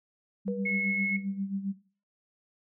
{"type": "tone with tremolo", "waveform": "sine", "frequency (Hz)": 196, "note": "G3", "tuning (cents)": 0, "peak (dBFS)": -28, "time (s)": [0.45, 1.73], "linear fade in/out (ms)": 20, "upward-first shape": "sine", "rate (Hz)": 7.5, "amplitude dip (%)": 75}
{"type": "tone with exponential decay", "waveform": "sine", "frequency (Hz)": 483.8, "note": "B4", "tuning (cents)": -36, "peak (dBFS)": -31, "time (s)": [0.48, 1.4], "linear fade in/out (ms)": 0, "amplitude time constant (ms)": 200}
{"type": "tone", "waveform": "sine", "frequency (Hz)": 2183, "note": "C#7", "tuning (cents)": -27, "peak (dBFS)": -27, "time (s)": [0.65, 1.17], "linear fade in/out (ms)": 10}
{"effects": ["noise-tail reverb RT60 0.4 s tail -17 dB re dry"]}